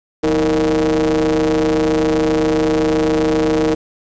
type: ring-modulated tone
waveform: 45% pulse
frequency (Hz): 73.42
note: D2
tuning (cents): 0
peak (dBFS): -10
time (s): 0.23-3.75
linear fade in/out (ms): 10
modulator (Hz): 390
effects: resampled to 16000 Hz + 7-bit